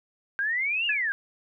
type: exponential two-way sweep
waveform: sine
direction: up then down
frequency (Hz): 1568 to 2880 to 1568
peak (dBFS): -24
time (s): 0.39-1.12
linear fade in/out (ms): 0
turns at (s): 0.86
type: tone with exponential decay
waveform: sine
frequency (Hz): 1700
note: G#6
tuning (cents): +40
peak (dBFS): -22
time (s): 0.89-1.08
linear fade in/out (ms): 5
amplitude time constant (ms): 40
effects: none